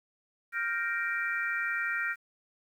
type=chord; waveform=sine; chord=G minor seventh; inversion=third; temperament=equal; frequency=1396.9 / 1568 / 1864.7 / 2349 Hz; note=F6 / G6 / Bb6 / D7; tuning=0 / 0 / 0 / 0 cents; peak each=-33 / -36 / -33 / -37 dBFS; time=0.52-2.16 s; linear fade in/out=50 ms; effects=10-bit